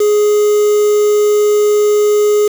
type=tone with quantisation; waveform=triangle; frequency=417.9 Hz; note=G#4; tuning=11 cents sharp; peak=-6 dBFS; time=0-2.48 s; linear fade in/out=5 ms; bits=4; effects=none